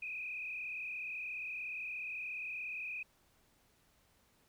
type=tone with frequency modulation; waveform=sine; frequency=2489 Hz; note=D#7; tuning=in tune; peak=-39 dBFS; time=0.02-3.03 s; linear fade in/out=5 ms; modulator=37 Hz; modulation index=2.3; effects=pink hiss -71 dBFS RMS until 4.48 s